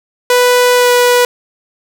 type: tone with pitch glide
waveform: sawtooth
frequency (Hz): 493.9 to 489.9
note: B4 to B4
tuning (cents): 0 to -14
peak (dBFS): -3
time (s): 0.3-1.25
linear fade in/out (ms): 2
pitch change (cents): -14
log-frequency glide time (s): 0.75-0.91
effects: none